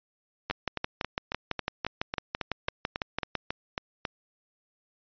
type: two click trains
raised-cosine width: 0.3 ms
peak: -14 / -12 dBFS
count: 14 / 18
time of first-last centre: 0.5-4.052 / 0.51-3.353 s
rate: 3.66 / 5.98 Hz
effects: resampled to 11025 Hz